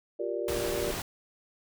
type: chord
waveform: sine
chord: G minor seventh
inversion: third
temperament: just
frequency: 352.8 / 392 / 470.4 / 588 Hz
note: F4 / G4 / Bb4 / D5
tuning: +18 / 0 / +16 / +2 cents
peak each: -35 dBFS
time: 0.19-0.92 s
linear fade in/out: 10 ms
type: noise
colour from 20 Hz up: pink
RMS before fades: -35 dBFS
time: 0.48-1.02 s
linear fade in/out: 2 ms
effects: none